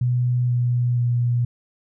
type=tone with pitch steps; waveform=sine; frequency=123.47 / 122.12 / 120.79 Hz; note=B2 / B2 / B2; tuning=0 / -19 / -38 cents; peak=-17 dBFS; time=0.01-1.45 s; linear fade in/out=5 ms; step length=480 ms; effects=none